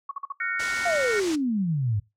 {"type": "tone bursts", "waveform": "sine", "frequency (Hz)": 1117, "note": "C#6", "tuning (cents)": 13, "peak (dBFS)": -28, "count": 4, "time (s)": [0.09, 0.323], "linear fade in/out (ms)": 5, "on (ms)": 23, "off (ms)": 47}
{"type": "chord", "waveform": "sine", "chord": "Gb major seventh", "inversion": "third", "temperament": "just", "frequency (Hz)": [1387.5, 1480, 1850, 2220], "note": ["F6", "Gb6", "Bb6", "Db7"], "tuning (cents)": [-12, 0, -14, 2], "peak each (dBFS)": -31, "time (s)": [0.4, 1.2], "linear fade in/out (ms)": 5}
{"type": "low-pass noise", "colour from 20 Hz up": "white", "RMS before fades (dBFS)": -36, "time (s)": [0.59, 1.36], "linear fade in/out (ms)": 10, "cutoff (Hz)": 7400, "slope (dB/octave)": 24}
{"type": "exponential sweep", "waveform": "sine", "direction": "down", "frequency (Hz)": [724, 98], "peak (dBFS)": -22, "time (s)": [0.85, 2], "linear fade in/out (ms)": 10}
{"effects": ["noise-tail reverb RT60 0.2 s tail -19 dB re dry"]}